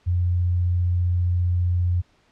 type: tone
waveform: sine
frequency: 88.5 Hz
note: F2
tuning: 23 cents sharp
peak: -18 dBFS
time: 0.06-2.02 s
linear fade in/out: 20 ms
effects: pink hiss -61 dBFS RMS until 2.31 s + low-pass 5000 Hz 12 dB/octave